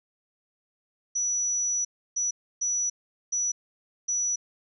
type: tone bursts at uneven times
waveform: sine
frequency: 5900 Hz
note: F#8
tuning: 6 cents flat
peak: -24 dBFS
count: 5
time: 1.15-1.85 / 2.16-2.31 / 2.61-2.9 / 3.32-3.52 / 4.08-4.36 s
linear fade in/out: 10 ms
effects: none